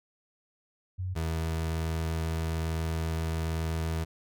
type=tone pair in turn; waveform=sine / 30% pulse; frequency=92.5 / 81.14 Hz; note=F#2 / E2; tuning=0 / -27 cents; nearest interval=major second; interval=227 cents; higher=first; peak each=-30 / -26 dBFS; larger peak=second; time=0.98-1.15 / 1.15-4.05 s; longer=second; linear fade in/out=20 ms; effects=none